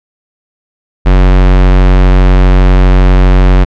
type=tone; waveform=square; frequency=46.23 Hz; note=F#1; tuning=1 cent flat; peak=-3 dBFS; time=1.05-3.65 s; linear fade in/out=20 ms; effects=low-pass 3000 Hz 12 dB/octave